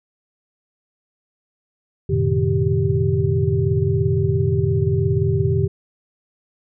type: tone cluster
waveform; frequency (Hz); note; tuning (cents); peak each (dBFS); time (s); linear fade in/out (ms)
sine; 90.3 / 111.1 / 128.3 / 154.2 / 390.5; F#2 / A2 / C3 / D#3 / G4; -42 / +17 / -34 / -15 / -7; -22; 2.09-5.68; 10
effects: none